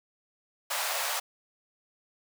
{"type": "high-pass noise", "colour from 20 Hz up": "pink", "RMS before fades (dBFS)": -31, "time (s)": [0.7, 1.2], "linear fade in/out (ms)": 10, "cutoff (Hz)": 570, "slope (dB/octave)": 48, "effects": []}